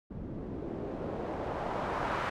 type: noise with low-pass filter sweep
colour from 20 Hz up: white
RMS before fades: -36 dBFS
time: 0.1-2.3 s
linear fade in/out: 10 ms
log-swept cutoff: 230 to 1300 Hz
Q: 1.3
effects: none